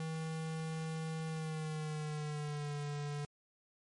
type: tone with pitch glide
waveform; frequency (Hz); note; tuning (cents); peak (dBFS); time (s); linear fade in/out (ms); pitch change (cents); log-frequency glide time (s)
square; 160 to 145.88; D#3 to D3; +49 to -11; -38; 0-3.25; 2; -160; 1.27-2.74
effects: MP3 48 kbps